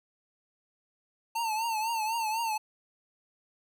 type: tone with vibrato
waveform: square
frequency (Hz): 893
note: A5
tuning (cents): +25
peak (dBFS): -29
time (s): 1.35-2.58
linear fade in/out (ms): 10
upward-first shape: triangle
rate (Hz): 4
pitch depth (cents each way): 94
effects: none